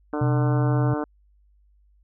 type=harmonic tone; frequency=149.6 Hz; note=D3; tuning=32 cents sharp; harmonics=2 / 3 / 4 / 5 / 6 / 7 / 8 / 9 / 10; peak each=-27 / -31 / -33 / -35 / -37 / -38 / -39 / -40 / -41 dBFS; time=0.13-1.04 s; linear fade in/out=2 ms
type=tone; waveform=sine; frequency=128.2 Hz; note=C3; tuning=35 cents flat; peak=-19 dBFS; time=0.21-0.94 s; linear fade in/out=5 ms
effects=added 50 Hz sine -56 dBFS peak until 2.03 s